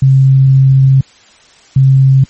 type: tone pair in turn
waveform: sine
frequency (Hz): 134.1 / 134.1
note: C3 / C3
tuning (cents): +43 / +43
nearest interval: unison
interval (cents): 0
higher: neither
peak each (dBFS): -3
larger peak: neither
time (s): 0.02-1.01 / 1.76-2.24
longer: first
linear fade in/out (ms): 5
effects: white hiss -43 dBFS RMS until 2.29 s + MP3 32 kbps